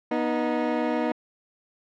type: tone pair together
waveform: 20% pulse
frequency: 243 / 310.7 Hz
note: B3 / D#4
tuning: -28 / -2 cents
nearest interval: major third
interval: 426 cents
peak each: -21 dBFS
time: 0.11-1.12 s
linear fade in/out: 5 ms
effects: low-pass 2000 Hz 12 dB/octave